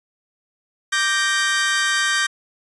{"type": "chord", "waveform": "sawtooth", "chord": "G minor", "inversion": "second", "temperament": "equal", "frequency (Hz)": [1174.7, 1568, 1864.7], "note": ["D6", "G6", "Bb6"], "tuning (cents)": [0, 0, 0], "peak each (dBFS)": [-22, -16, -19], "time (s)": [0.92, 2.27], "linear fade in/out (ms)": 10, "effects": ["resampled to 22050 Hz"]}